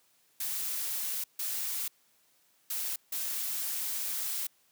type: noise bursts at uneven times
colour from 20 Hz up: blue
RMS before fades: -34 dBFS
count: 4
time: 0.4-1.24 / 1.39-1.88 / 2.7-2.96 / 3.12-4.47 s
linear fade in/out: 5 ms
effects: white hiss -68 dBFS RMS until 4.71 s + high-pass 100 Hz 12 dB/octave

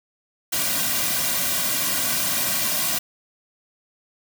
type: noise with comb filter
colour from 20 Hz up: white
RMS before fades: -23 dBFS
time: 0.52-2.99 s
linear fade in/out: 10 ms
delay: 2.3 ms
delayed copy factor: -0.95
effects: none

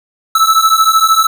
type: beating tone pair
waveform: square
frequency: 1306 / 1319 Hz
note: E6 / E6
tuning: -17 / +1 cents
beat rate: 13 Hz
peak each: -11 dBFS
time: 0.35-1.27 s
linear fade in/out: 5 ms
effects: none

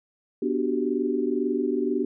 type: chord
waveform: sine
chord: G major seventh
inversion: first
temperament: equal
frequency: 246.9 / 293.7 / 370 / 392 Hz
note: B3 / D4 / F#4 / G4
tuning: 0 / 0 / 0 / 0 cents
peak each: -28 dBFS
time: 0.42-2.05 s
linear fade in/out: 5 ms
effects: none

